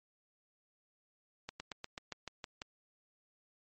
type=slowing click train; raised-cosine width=0.2 ms; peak=-24 dBFS; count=9; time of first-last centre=1.49-2.619 s; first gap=110 ms; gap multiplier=1.07; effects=MP3 32 kbps